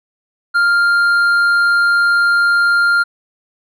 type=tone with hard clipping; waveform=sine; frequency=1399 Hz; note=F6; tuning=3 cents sharp; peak=-11 dBFS; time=0.54-3.04 s; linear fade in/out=20 ms; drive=4 dB; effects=none